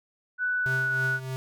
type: tone with pitch glide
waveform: sine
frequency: 1488 to 1470.1 Hz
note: F#6 to F#6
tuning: +9 to -12 cents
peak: -24 dBFS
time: 0.38-1.2 s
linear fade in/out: 50 ms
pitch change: -21 cents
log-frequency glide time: 0.59-0.94 s
type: tone with tremolo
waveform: square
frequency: 130.81 Hz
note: C3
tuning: in tune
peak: -29 dBFS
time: 0.66-1.36 s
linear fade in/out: 0 ms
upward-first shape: triangle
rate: 3.2 Hz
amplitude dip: 65%
effects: none